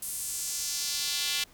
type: tone with high-pass filter sweep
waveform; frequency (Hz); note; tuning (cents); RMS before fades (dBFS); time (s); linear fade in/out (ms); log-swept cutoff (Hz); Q
square; 157.5; D#3; +21; -32; 0.02-1.44; 5; 10000 to 3100; 1.6
effects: pink hiss -57 dBFS RMS until 1.53 s